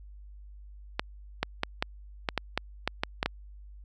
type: clicks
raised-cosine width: 0.3 ms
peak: -10 dBFS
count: 11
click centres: 0.995 / 1.43 / 1.634 / 1.825 / 2.288 / 2.377 / 2.576 / 2.876 / 3.035 / 3.229 / 3.26 s
effects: added 50 Hz sine -45 dBFS peak until 3.84 s